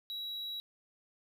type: tone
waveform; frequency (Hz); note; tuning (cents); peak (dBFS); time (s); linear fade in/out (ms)
triangle; 3884; B7; -30; -36; 0.1-0.6; 0
effects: none